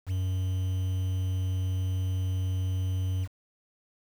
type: tone with quantisation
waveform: triangle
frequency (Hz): 93.1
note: F#2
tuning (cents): +11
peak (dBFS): -24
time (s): 0.06-3.28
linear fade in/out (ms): 50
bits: 8
effects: none